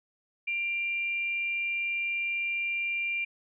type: tone pair together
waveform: sine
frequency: 2375 / 2779 Hz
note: D7 / F7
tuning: +19 / -9 cents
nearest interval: minor third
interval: 272 cents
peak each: -28 / -40 dBFS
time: 0.47-3.25 s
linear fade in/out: 10 ms
effects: none